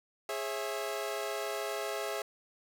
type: chord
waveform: sawtooth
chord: C# minor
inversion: second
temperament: equal with one note detuned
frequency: 415.3 / 542.6 / 659.3 Hz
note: G#4 / C#5 / E5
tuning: 0 / -37 / 0 cents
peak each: -34 / -36 / -34 dBFS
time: 0.29-2.22 s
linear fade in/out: 2 ms
effects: none